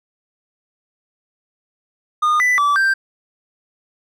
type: tone with pitch steps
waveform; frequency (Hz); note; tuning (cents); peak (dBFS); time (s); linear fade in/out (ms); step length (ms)
triangle; 1222 / 1989 / 1157 / 1573; D#6 / B6 / D6 / G6; -32 / +12 / -26 / +6; -11; 2.22-2.94; 10; 180
effects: none